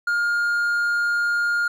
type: tone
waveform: triangle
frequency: 1415 Hz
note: F6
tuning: 22 cents sharp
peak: -17 dBFS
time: 0.07-1.68 s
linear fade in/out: 5 ms
effects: none